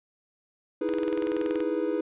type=chord; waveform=triangle; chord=E major seventh; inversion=third; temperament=equal; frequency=311.1 / 329.6 / 415.3 / 493.9 Hz; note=D#4 / E4 / G#4 / B4; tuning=0 / 0 / 0 / 0 cents; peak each=-29 dBFS; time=0.81-2.01 s; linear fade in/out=5 ms
type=click train; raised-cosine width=0.3 ms; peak=-22 dBFS; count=16; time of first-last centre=0.89-1.604 s; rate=21 Hz
effects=resampled to 8000 Hz